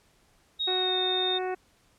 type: tone with pitch glide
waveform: sine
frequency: 3758 to 3662 Hz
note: A#7 to A#7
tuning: +13 to -32 cents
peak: -26 dBFS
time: 0.59-1.39 s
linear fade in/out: 20 ms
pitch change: -45 cents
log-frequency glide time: 0.72-0.97 s
type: harmonic tone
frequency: 369.6 Hz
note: F#4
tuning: 2 cents flat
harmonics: 1 / 2 / 3 / 4 / 5 / 6 / 7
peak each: -30 / -33 / -43 / -42 / -43 / -49 / -47 dBFS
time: 0.67-1.55 s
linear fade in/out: 10 ms
effects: pink hiss -64 dBFS RMS until 1.98 s + low-pass 11000 Hz 12 dB/octave